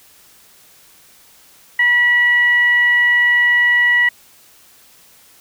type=tone with frequency modulation; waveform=sine; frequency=1941 Hz; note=B6; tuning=31 cents flat; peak=-10 dBFS; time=1.79-4.09 s; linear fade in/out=5 ms; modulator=977 Hz; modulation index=0.25; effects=white hiss -48 dBFS RMS until 5.4 s